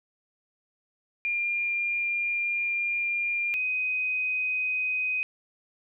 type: tone pair in turn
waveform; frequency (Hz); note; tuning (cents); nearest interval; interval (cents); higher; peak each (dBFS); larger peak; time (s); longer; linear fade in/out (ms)
sine; 2401 / 2508; D7 / D#7; +38 / +13; minor second; 75; second; -25 / -25; neither; 1.25-3.54 / 3.54-5.23; first; 0
effects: none